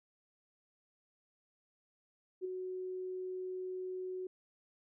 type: tone with ADSR envelope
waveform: sine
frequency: 370 Hz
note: F#4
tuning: in tune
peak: -33 dBFS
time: 2.41-4.27 s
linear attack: 38 ms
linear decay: 9 ms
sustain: -5 dB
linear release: 4 ms
effects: none